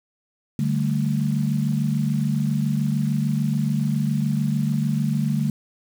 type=chord; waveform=sine; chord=D suspended fourth; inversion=none; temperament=equal with one note detuned; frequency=146.83 / 193.08 / 220 Hz; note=D3 / G3 / A3; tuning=0 / -26 / 0 cents; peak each=-22 / -26 / -24 dBFS; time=0.59-5.5 s; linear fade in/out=2 ms; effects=7-bit